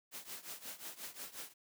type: noise with tremolo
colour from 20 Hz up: white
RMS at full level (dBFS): -44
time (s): 0.11-1.54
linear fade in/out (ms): 50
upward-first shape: triangle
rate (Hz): 5.6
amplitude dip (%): 90
effects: high-pass 150 Hz 12 dB/octave